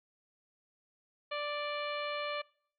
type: harmonic tone with a mistuned harmonic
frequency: 587.3 Hz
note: D5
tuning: in tune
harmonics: 1 / 2 / 3 / 4 / 5 / 6 / 7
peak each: -37 / -39 / -45 / -42 / -45 / -49 / -48 dBFS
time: 1.31-2.42 s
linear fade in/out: 10 ms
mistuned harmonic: 7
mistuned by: +34 cents
effects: noise-tail reverb RT60 0.6 s tail -24 dB re dry + MP3 64 kbps